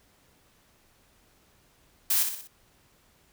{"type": "noise with echo", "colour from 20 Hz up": "blue", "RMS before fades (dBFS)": -24, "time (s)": [2.1, 2.23], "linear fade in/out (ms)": 5, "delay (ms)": 61, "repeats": 4, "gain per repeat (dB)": -6, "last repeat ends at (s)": 2.474, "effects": ["pink hiss -63 dBFS RMS until 3.32 s"]}